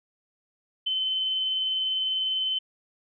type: tone with tremolo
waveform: sine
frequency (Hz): 3061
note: G7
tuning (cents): -42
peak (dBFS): -23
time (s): 0.86-2.59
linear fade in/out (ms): 10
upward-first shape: triangle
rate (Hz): 20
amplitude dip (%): 25
effects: none